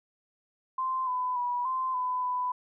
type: tone with pitch steps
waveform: sine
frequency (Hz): 1040 / 1004 / 976 / 1037 / 1004 / 997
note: C6 / B5 / B5 / C6 / B5 / B5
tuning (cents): -11 / +28 / -21 / -16 / +28 / +16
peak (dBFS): -27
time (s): 0.78-2.52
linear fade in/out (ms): 5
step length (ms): 290
effects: none